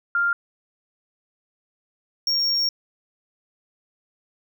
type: tone pair in turn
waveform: sine / triangle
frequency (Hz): 1396.9 / 5551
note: F6 / F8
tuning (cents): 0 / -11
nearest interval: 2 octaves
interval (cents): 2389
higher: second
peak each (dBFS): -18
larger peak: neither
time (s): 0.15-0.33 / 2.27-2.69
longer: second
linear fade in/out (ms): 2
effects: none